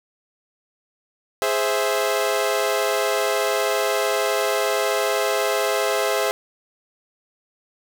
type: chord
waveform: sawtooth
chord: Ab augmented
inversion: none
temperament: equal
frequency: 415.3 / 523.3 / 659.3 Hz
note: Ab4 / C5 / E5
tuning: 0 / 0 / 0 cents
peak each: -20 dBFS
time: 1.42-6.31 s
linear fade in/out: 0 ms
effects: none